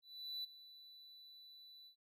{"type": "tone with ADSR envelope", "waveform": "triangle", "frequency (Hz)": 3976, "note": "B7", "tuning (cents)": 11, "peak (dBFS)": -39, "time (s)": [0.02, 1.96], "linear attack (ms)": 420, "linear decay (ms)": 13, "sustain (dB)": -16, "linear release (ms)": 98, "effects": []}